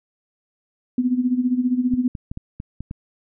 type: tone with tremolo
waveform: sine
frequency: 250 Hz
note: B3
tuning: 21 cents sharp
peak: -14 dBFS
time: 0.98-2.08 s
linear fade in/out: 2 ms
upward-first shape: sine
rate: 15 Hz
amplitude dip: 75%
type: clicks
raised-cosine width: 5 ms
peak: -18 dBFS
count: 7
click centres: 1.938 / 2.152 / 2.315 / 2.374 / 2.601 / 2.806 / 2.911 s
effects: none